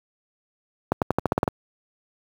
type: accelerating click train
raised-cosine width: 1 ms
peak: -5 dBFS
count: 9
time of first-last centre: 0.92-1.478 s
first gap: 98 ms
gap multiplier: 0.9
effects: high-pass 80 Hz 12 dB/octave + 7-bit

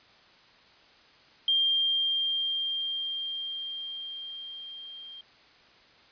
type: tone with level ramp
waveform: sine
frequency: 3191 Hz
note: G7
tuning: 30 cents sharp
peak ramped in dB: -21 to -42 dBFS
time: 1.48-5.21 s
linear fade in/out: 2 ms
effects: white hiss -57 dBFS RMS until 6.11 s + resampled to 11025 Hz

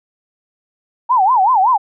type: tone with vibrato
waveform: sine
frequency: 880 Hz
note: A5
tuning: in tune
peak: -9 dBFS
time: 1.09-1.78 s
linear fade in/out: 20 ms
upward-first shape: sine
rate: 5.3 Hz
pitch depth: 290 cents each way
effects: none

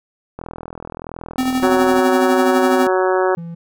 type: click train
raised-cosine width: 1 ms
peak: -16 dBFS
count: 67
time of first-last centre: 0.39-1.988 s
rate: 41.3 Hz
type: tone with tremolo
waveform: square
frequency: 257.8 Hz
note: C4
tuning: 26 cents flat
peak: -15 dBFS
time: 1.38-2.87 s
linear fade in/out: 2 ms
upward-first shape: sine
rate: 12 Hz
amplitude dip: 50%
type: harmonic tone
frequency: 186 Hz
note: F#3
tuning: 9 cents sharp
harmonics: 2 / 3 / 4 / 5 / 6 / 7 / 8 / 9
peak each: -16 / -20 / -22 / -24 / -26 / -27 / -28 / -29 dBFS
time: 1.63-3.35 s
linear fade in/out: 0 ms
type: tone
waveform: triangle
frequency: 168.3 Hz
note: E3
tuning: 36 cents sharp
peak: -25 dBFS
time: 3.37-3.55 s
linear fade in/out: 10 ms
effects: none

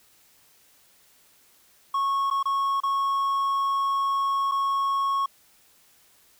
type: tone with dropouts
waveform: triangle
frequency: 1100 Hz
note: C#6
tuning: 14 cents flat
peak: -20 dBFS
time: 1.94-5.26 s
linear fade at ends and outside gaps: 5 ms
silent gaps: 2.302-2.31 / 2.429-2.455 / 2.803-2.834 / 4.514-4.518 s
effects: white hiss -59 dBFS RMS until 6.39 s

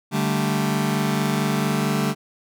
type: chord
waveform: sawtooth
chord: D suspended fourth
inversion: none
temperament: just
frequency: 146.83 / 195.78 / 220.2 Hz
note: D3 / G3 / A3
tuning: 0 / -2 / +2 cents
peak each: -20 dBFS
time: 0.11-2.15 s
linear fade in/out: 50 ms
effects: none

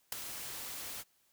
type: noise with ADSR envelope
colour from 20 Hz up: white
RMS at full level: -31 dBFS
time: 0.12-1.04 s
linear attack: 4 ms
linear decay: 6 ms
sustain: -12 dB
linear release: 39 ms
effects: white hiss -72 dBFS RMS until 1.32 s

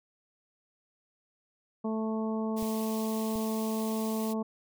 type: harmonic tone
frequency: 220 Hz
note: A3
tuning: in tune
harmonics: 1 / 2 / 3 / 4 / 5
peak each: -30 / -36 / -40 / -42 / -44 dBFS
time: 1.84-4.43 s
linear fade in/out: 10 ms
type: high-pass noise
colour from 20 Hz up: white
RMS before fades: -44 dBFS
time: 2.56-4.34 s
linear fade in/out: 20 ms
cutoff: 2100 Hz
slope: 24 dB/octave
type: clicks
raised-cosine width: 5 ms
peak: -31 dBFS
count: 2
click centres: 2.626 / 3.357 s
effects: none

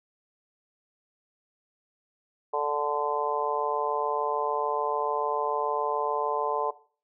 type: harmonic tone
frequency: 146.83 Hz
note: D3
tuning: in tune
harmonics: 3 / 4 / 5 / 6 / 7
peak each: -30 / -32 / -33 / -31 / -31 dBFS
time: 2.53-6.71 s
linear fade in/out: 10 ms
effects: noise-tail reverb RT60 0.4 s tail -17 dB re dry

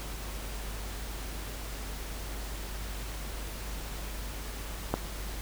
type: click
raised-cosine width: 1 ms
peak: -12 dBFS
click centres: 4.94 s
effects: added 50 Hz sine -37 dBFS peak until 5.41 s + pink hiss -42 dBFS RMS until 5.41 s

